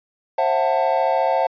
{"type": "chord", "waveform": "triangle", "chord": "F# half-diminished seventh", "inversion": "second", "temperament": "just", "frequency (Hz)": [532.8, 666, 740, 888], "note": ["C5", "E5", "F#5", "A5"], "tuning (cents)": [31, 18, 0, 16], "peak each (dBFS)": -20, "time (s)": [0.38, 1.47], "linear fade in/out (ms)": 5, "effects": ["resampled to 11025 Hz"]}